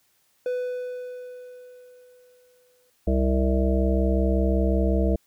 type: tone with exponential decay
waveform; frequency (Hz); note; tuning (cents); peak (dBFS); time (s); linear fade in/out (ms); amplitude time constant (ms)
triangle; 498.1; B4; +15; -21; 0.46-2.9; 2; 530
type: harmonic tone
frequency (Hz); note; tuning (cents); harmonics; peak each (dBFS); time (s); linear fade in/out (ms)
65.41; C2; 0; 1 / 3 / 5 / 7 / 9 / 10; -21 / -26 / -28 / -29 / -31 / -31; 3.07-5.16; 5
effects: white hiss -66 dBFS RMS until 5.26 s